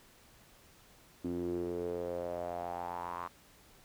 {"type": "tone with band-pass filter sweep", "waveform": "sawtooth", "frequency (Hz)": 87.31, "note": "F2", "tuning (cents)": 0, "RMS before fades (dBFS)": -38, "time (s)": [1.24, 3.28], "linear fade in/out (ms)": 10, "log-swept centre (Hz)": [290, 1100], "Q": 5.4, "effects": ["pink hiss -61 dBFS RMS until 3.84 s"]}